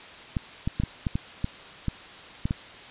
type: clicks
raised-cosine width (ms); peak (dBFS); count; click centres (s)
5; -13; 10; 0.368 / 0.675 / 0.8 / 0.836 / 1.068 / 1.155 / 1.444 / 1.883 / 2.455 / 2.509
effects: white hiss -44 dBFS RMS until 2.9 s + resampled to 8000 Hz